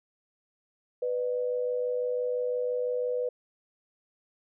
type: tone pair together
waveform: sine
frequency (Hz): 496.4 / 602.3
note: B4 / D5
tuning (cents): +9 / +44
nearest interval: minor third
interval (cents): 335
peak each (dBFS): -27 / -36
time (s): 1.02-3.29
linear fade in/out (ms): 5
effects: none